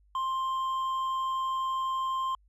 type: tone with hard clipping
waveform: sine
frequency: 1052 Hz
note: C6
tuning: 9 cents sharp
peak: -29 dBFS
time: 0.15-2.35 s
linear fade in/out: 2 ms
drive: 4 dB
effects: added 50 Hz sine -60 dBFS peak until 2.48 s